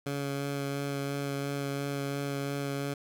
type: tone with vibrato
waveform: 15% pulse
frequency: 140.4 Hz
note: C#3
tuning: 22 cents sharp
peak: -25 dBFS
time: 0.06-2.94 s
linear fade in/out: 5 ms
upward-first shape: sine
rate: 2.9 Hz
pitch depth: 12 cents each way
effects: none